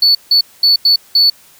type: tone bursts at uneven times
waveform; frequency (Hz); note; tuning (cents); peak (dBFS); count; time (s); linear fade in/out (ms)
triangle; 4456; C#8; +8; -4; 5; 0.02-0.15 / 0.31-0.41 / 0.63-0.76 / 0.85-0.96 / 1.15-1.3; 5
effects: tanh soft clip ceiling -2 dBFS + white hiss -45 dBFS RMS until 1.59 s